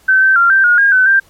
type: tone with pitch steps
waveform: sine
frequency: 1536 / 1550 / 1384 / 1566 / 1438 / 1621 / 1515 / 1581 Hz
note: G6 / G6 / F6 / G6 / F#6 / G#6 / F#6 / G6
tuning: -36 / -20 / -16 / -2 / -50 / -42 / +40 / +14 cents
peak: -6 dBFS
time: 0.08-1.2 s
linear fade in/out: 10 ms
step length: 140 ms
effects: pink hiss -49 dBFS RMS until 1.29 s + MP3 64 kbps